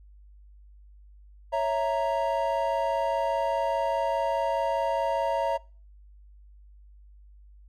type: chord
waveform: triangle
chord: A# diminished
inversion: first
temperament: equal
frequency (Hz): 554.4 / 659.3 / 932.3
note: C#5 / E5 / A#5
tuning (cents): 0 / 0 / 0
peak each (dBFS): -27 / -26 / -26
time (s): 1.52-5.58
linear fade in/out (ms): 20
effects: noise-tail reverb RT60 0.4 s tail -25 dB re dry + added 50 Hz sine -49 dBFS peak until 7.68 s